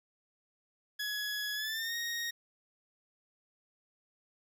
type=tone with pitch glide; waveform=20% pulse; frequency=1684 to 1868.5 Hz; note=G#6 to A#6; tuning=+24 to +4 cents; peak=-29 dBFS; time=0.99-2.31 s; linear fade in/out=10 ms; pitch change=+180 cents; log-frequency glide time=1.54-1.95 s; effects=none